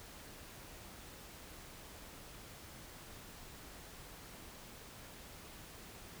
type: silence
effects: pink hiss -53 dBFS RMS until 6.2 s